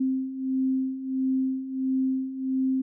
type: beating tone pair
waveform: sine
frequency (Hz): 261.6 / 263.1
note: C4 / C4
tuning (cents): 0 / +10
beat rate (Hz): 1.5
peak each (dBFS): -30 / -25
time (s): 0-2.82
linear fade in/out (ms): 10
effects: none